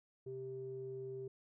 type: tone with low-pass filter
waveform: square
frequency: 130.81 Hz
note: C3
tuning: in tune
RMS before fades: -45 dBFS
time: 0.26-1.28 s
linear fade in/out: 5 ms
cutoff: 390 Hz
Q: 8
effects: none